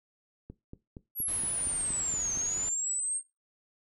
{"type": "click train", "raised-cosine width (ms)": 3, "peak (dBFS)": -30, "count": 9, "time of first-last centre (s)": [0.5, 2.374], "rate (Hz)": 4.27}
{"type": "linear two-way sweep", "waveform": "sine", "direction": "down then up", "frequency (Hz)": [11570, 6272, 8650], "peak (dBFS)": -29, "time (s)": [1.15, 3.22], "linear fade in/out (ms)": 50, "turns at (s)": 2.33}
{"type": "low-pass noise", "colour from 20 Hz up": "pink", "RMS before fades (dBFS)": -45, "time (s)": [1.28, 2.69], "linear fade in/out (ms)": 2, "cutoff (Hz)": 11000, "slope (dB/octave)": 96}
{"effects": ["noise-tail reverb RT60 0.2 s tail -17 dB re dry"]}